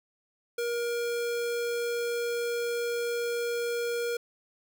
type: tone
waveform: square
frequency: 473.6 Hz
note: A#4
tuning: 27 cents sharp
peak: -29 dBFS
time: 0.58-4.17 s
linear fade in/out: 5 ms
effects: none